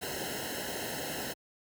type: noise with comb filter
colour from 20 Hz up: pink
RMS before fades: -37 dBFS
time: 0.01-1.34 s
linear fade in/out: 20 ms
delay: 0.85 ms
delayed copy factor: -1
effects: high-pass 60 Hz 12 dB/octave